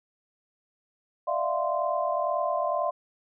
sine tone cluster, 595 / 664 / 706 / 1041 Hz, D5 / E5 / F5 / C6, +22 / +12 / +19 / -9 cents, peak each -30 dBFS, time 1.27-2.91 s, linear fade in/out 10 ms, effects none

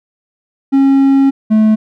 triangle tone pair in turn, 272.6 / 216.8 Hz, C#4 / A3, -29 / -25 cents, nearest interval major third, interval 396 cents, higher first, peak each -4 / -4 dBFS, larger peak neither, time 0.72-1.31 / 1.5-1.76 s, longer first, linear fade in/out 20 ms, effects none

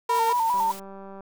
sine tone with vibrato, 940 Hz, A#5, 14 cents sharp, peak -20 dBFS, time 0.09-0.72 s, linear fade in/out 10 ms, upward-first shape square, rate 4.9 Hz, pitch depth 67 cents each way
sawtooth tone, 459.6 Hz, A#4, 25 cents flat, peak -23 dBFS, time 0.09-0.33 s, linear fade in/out 5 ms
white noise with tremolo, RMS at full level -39 dBFS, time 0.14-0.8 s, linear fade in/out 10 ms, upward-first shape triangle, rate 9.1 Hz, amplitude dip 40%
click train, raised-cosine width 1 ms, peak -29 dBFS, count 131, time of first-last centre 0.54-1.207 s, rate 195 Hz
effects none

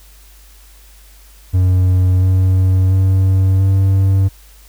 triangle tone with pitch steps, 92 / 93.45 / 94.91 / 96.41 Hz, F#2 / F#2 / F#2 / G2, -9 / +18 / +45 / -28 cents, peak -7 dBFS, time 1.53-4.29 s, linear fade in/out 20 ms, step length 690 ms, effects added 50 Hz sine -41 dBFS peak until 4.68 s + white hiss -47 dBFS RMS until 4.68 s

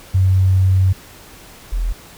sine tone pair in turn, 94.1 / 41.92 Hz, F#2 / E1, +30 / +30 cents, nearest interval octave + major second, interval 1400 cents, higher first, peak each -10 / -16 dBFS, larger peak first, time 0.14-0.93 / 1.72-1.93 s, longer first, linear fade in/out 10 ms, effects pink hiss -41 dBFS RMS until 2.17 s

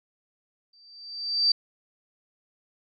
sine tone with exponential growth, 4656 Hz, D8, 16 cents flat, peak -16 dBFS, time 0.73-1.52 s, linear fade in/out 5 ms, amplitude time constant 170 ms, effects none

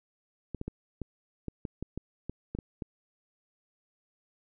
clicks, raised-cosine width 3 ms, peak -22 dBFS, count 12, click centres 0.547 / 0.614 / 0.68 / 1.017 / 1.483 / 1.652 / 1.826 / 1.976 / 2.296 / 2.55 / 2.588 / 2.822 s, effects none

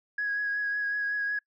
sine tone with vibrato, 1661.2 Hz, G#6, in tune, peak -26 dBFS, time 0.18-1.39 s, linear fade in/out 5 ms, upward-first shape triangle, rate 5.4 Hz, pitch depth 22 cents each way, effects noise-tail reverb RT60 0.1 s tail -26 dB re dry + tanh soft clip ceiling -22 dBFS

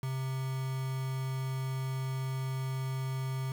triangle tone with quantisation, 131.9 Hz, C3, 14 cents sharp, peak -30 dBFS, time 0.03-3.52 s, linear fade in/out 2 ms, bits 7, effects none

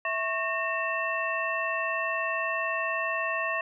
sine tone cluster, 655 / 1095 / 1832 / 2670 Hz, E5 / C#6 / A#6 / E7, -11 / -22 / -31 / +22 cents, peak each -33 / -32 / -31 / -33 dBFS, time 0.05-3.61 s, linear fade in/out 2 ms, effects none

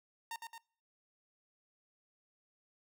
sawtooth tone with echo, 917 Hz, A#5, 29 cents flat, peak -36 dBFS, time 0.31-0.36 s, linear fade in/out 2 ms, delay 110 ms, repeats 2, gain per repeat -4 dB, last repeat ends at 0.58 s, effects noise-tail reverb RT60 0.5 s tail -25 dB re dry

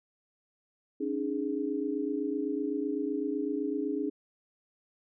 sine chord, C# suspended second, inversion none, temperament equal with one note detuned, 277.2 / 305.1 / 415.3 Hz, C#4 / D#4 / G#4, 0 / -34 / 0 cents, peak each -33 / -33 / -34 dBFS, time 1-4.1 s, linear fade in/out 10 ms, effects none

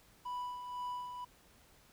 triangle tone with tremolo, 987.8 Hz, B5, in tune, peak -35 dBFS, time 0.25-1.25 s, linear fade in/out 10 ms, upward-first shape sine, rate 2 Hz, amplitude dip 50%, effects pink hiss -64 dBFS RMS until 1.92 s

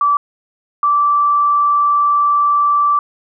sine tone pair in turn, 1157 / 1165 Hz, D6 / D6, -26 / -14 cents, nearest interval unison, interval 12 cents, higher second, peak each -10 dBFS, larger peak neither, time 0.01-0.17 / 0.83-2.99 s, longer second, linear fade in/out 2 ms, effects none

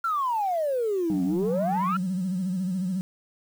sine exponential two-way sweep, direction down then up, 1396.9 to 261.6 to 1396.9 Hz, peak -22 dBFS, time 0.04-1.97 s, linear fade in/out 5 ms, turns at 1.24 s
sine tone with vibrato, 185 Hz, F#3, in tune, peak -24 dBFS, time 1.1-3.01 s, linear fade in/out 0 ms, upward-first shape sine, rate 14 Hz, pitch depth 85 cents each way
effects tanh soft clip ceiling -19 dBFS + 8-bit

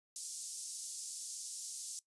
white band-pass noise, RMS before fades -45 dBFS, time 0.16-1.99 s, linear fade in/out 0 ms, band 5400 to 9500 Hz, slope 24 dB/octave, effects noise-tail reverb RT60 0.1 s tail -18 dB re dry + resampled to 24000 Hz

